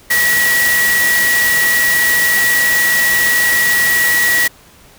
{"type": "tone in noise", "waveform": "sine", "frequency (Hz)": 1926, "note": "B6", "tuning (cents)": -44, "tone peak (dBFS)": -11, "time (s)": [0.1, 4.48], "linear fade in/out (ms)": 10, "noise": "white", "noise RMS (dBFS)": -18, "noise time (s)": [0.1, 4.48], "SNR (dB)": 4, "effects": ["pink hiss -44 dBFS RMS until 4.98 s"]}